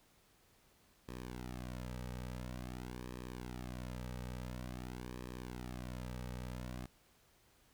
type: tone with flanger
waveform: sawtooth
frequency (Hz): 61.9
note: B1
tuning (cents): +5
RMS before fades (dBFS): -45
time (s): 1.08-6.86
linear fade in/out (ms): 5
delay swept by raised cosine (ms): 1.4 to 2.9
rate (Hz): 0.48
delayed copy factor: -0.8
effects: pink hiss -69 dBFS RMS until 7.73 s